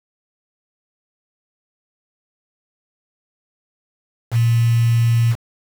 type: tone with quantisation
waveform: sine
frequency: 116.54 Hz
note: A#2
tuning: in tune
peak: -12 dBFS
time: 4.31-5.36 s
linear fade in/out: 50 ms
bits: 5
effects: none